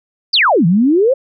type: exponential two-way sweep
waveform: sine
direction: down then up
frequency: 5090 to 158.2 to 561 Hz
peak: -8 dBFS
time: 0.33-1.14 s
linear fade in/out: 10 ms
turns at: 0.66 s
effects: none